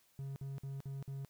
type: tone bursts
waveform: triangle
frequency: 137 Hz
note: C#3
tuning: 20 cents flat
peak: -38 dBFS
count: 5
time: 0.19-1.248 s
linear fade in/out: 0 ms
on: 170 ms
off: 52 ms
effects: white hiss -71 dBFS RMS until 1.29 s